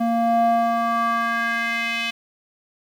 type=tone with band-pass filter sweep; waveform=square; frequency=231.7 Hz; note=A#3; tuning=10 cents flat; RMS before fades=-21 dBFS; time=0-2.11 s; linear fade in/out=10 ms; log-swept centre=480 to 2800 Hz; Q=3; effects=8-bit